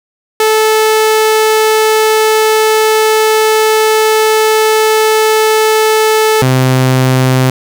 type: tone pair in turn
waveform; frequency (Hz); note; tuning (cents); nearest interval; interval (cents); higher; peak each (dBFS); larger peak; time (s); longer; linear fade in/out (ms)
sawtooth; 435.9 / 129.59; A4 / C3; -16 / -16; octave + major sixth; 2100; first; -3; neither; 0.4-6.42 / 6.42-7.5; first; 2
effects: none